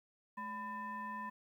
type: tone with frequency modulation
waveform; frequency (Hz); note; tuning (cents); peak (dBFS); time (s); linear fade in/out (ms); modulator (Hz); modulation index
sine; 1003; B5; +26; -40; 0.37-1.3; 10; 789; 0.83
effects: 12-bit